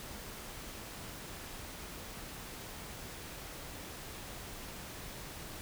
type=silence; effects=pink hiss -46 dBFS RMS until 5.61 s